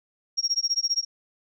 sine tone with tremolo, 5588 Hz, F8, in tune, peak -18 dBFS, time 0.37-1.05 s, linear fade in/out 20 ms, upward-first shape sine, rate 15 Hz, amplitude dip 100%, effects tanh soft clip ceiling -14 dBFS

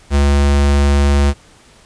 square tone, 70.8 Hz, C#2, 37 cents sharp, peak -10 dBFS, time 0.1-1.34 s, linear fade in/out 50 ms, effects pink hiss -46 dBFS RMS until 1.85 s + resampled to 22050 Hz

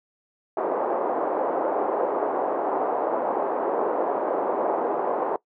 pink band-pass noise, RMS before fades -25 dBFS, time 0.57-5.36 s, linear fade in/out 2 ms, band 380 to 940 Hz, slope 24 dB/octave, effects noise-tail reverb RT60 0.1 s tail -21 dB re dry

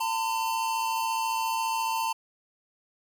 square tone pair together, 901 / 1015.4 Hz, A5 / B5, +41 / +48 cents, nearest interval major second, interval 207 cents, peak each -28 / -33 dBFS, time 0-2.13 s, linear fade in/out 10 ms, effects none

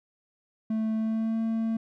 triangle tone with pitch glide, 220 to 224.9 Hz, A3 to A3, 0 to +38 cents, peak -23 dBFS, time 0.7-1.77 s, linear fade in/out 5 ms, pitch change +38 cents, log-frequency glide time 0.95-1.41 s, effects none

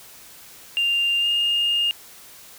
sine tone with pitch glide, 2794 to 2830 Hz, F7 to F7, 0 to +22 cents, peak -17 dBFS, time 0.77-1.91 s, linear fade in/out 0 ms, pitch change +22 cents, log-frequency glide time 1.2-1.27 s, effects tanh soft clip ceiling -14 dBFS + white hiss -45 dBFS RMS until 2.58 s

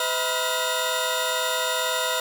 sawtooth tone cluster, 507 / 644 / 972 / 1418 / 3648 Hz, B4 / E5 / B5 / F6 / A#7, +45 / -41 / -28 / +26 / -38 cents, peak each -26 dBFS, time 0-2.2 s, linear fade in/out 2 ms, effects none

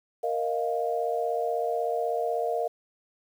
sine chord, Bb suspended fourth, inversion none, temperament equal, 466.2 / 622.3 / 698.5 Hz, Bb4 / Eb5 / F5, 0 / 0 / 0 cents, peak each -29 / -31 / -29 dBFS, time 0.23-2.68 s, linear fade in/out 10 ms, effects 9-bit

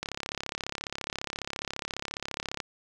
click train, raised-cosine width 0.2 ms, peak -15 dBFS, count 90, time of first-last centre 0.03-2.602 s, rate 34.6 Hz, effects none

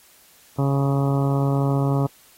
harmonic tone, 138.6 Hz, C#3, in tune, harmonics 1 / 2 / 3 / 4 / 5 / 6 / 7 / 8 / 9, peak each -19 / -25 / -29 / -31 / -33 / -35 / -36 / -37 / -38 dBFS, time 0.58-2.07 s, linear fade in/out 10 ms, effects white hiss -53 dBFS RMS until 2.37 s + AAC 48 kbps

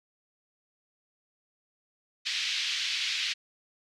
pink band-pass noise, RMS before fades -31 dBFS, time 2.25-3.34 s, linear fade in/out 20 ms, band 2300 to 4900 Hz, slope 24 dB/octave, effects none

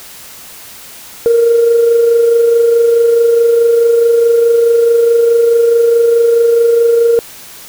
sine tone with amplitude modulation, 466.2 Hz, A#4, in tune, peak -3 dBFS, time 1.26-7.19 s, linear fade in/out 0 ms, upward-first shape sine, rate 24.7 Hz, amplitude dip 40%, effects tanh soft clip ceiling -1 dBFS + white hiss -33 dBFS RMS until 7.68 s

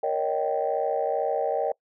sine chord, Eb dominant seventh, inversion second, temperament just, 466.7 / 560 / 622.3 / 777.8 Hz, Bb4 / Db5 / Eb5 / G5, +2 / +18 / 0 / -14 cents, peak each -28 dBFS, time 0.03-1.72 s, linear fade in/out 5 ms, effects noise-tail reverb RT60 0.1 s tail -24 dB re dry + tanh soft clip ceiling -14 dBFS

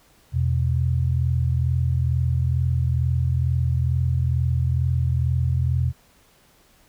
sine tone pair together, 83.8 / 126.03 Hz, E2 / B2, +29 / +36 cents, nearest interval perfect fifth, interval 707 cents, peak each -21 / -21 dBFS, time 0.32-5.93 s, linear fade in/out 50 ms, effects pink hiss -57 dBFS RMS until 6.88 s

